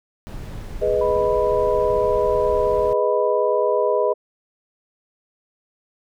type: noise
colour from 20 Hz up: brown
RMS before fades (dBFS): -32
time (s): 0.27-2.93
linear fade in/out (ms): 0
type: chord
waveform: sine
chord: G# minor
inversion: none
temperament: equal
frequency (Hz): 415.3 / 493.9 / 622.3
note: G#4 / B4 / D#5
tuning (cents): 0 / 0 / 0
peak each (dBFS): -21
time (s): 0.81-4.14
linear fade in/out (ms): 20
type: tone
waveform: sine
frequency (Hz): 987.8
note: B5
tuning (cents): 0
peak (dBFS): -25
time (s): 1.01-4.13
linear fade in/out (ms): 5
effects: none